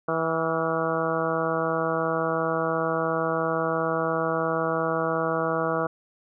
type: harmonic tone with a mistuned harmonic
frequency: 162.9 Hz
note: E3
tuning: 20 cents flat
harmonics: 1 / 2 / 3 / 4 / 5 / 6 / 7 / 8 / 9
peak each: -33 / -32 / -28 / -29 / -35 / -37 / -31 / -33 / -34 dBFS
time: 0.08-5.87 s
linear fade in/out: 5 ms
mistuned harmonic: 9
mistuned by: -53 cents
effects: none